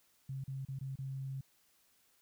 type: tone with dropouts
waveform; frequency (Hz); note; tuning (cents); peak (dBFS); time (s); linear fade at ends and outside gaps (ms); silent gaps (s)
sine; 134.5; C3; +48; -38; 0.29-1.41; 5; 0.44-0.478 / 0.651-0.685 / 0.789-0.81 / 0.957-0.987
effects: white hiss -71 dBFS RMS until 2.21 s